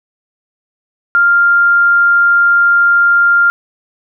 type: tone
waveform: sine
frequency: 1396.9 Hz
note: F6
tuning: in tune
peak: -6 dBFS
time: 1.15-3.5 s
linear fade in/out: 0 ms
effects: none